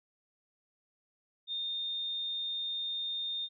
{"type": "tone", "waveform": "sine", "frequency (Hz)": 3645, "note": "A#7", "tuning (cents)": -40, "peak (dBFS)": -33, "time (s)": [1.47, 3.49], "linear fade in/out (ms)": 50, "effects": []}